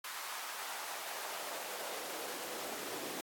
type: noise with high-pass filter sweep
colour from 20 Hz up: pink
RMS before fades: -43 dBFS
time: 0.04-3.21 s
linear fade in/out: 5 ms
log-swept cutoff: 1100 to 320 Hz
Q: 1.4
effects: AAC 64 kbps